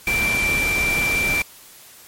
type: tone in noise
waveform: sine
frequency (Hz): 2349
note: D7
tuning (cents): 0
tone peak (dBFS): -18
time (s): 0.07-1.42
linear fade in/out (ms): 2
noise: pink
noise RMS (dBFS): -26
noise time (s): 0.07-1.42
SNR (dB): +5
effects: white hiss -45 dBFS RMS until 2.07 s + MP3 64 kbps